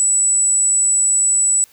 sine tone, 7902 Hz, B8, in tune, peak -12 dBFS, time 0-1.64 s, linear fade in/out 0 ms, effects white hiss -51 dBFS RMS until 1.72 s

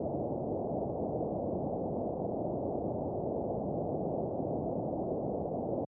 white low-pass noise, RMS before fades -34 dBFS, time 0-5.85 s, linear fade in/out 5 ms, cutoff 720 Hz, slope 48 dB/octave, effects high-pass 100 Hz 12 dB/octave

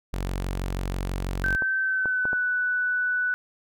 sawtooth tone, 46.15 Hz, F#1, 4 cents flat, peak -23 dBFS, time 0.13-1.56 s, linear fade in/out 0 ms
sine tone with pitch glide, 1546 to 1487.3 Hz, G6 to F#6, -24 to +9 cents, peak -22 dBFS, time 1.44-3.34 s, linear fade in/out 0 ms, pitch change -67 cents, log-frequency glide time 1.81-2.36 s
clicks, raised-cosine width 1 ms, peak -18 dBFS, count 4, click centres 1.622 / 2.057 / 2.254 / 2.331 s
effects none

